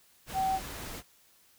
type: tone in noise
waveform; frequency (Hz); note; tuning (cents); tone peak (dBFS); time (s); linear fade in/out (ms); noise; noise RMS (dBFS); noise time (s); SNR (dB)
sine; 765; G5; -42; -26; 0.33-0.6; 50; pink; -41; 0.26-1.03; +12
effects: white hiss -63 dBFS RMS until 1.58 s